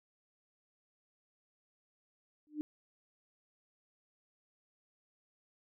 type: tone with exponential growth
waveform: sine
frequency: 300.6 Hz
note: D4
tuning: 40 cents sharp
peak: -30 dBFS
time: 2.47-2.61 s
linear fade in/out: 0 ms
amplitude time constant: 29 ms
effects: none